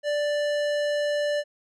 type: tone with tanh clipping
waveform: sine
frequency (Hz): 587.3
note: D5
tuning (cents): 0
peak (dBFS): -25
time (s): 0.03-1.44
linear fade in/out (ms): 50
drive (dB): 18
effects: none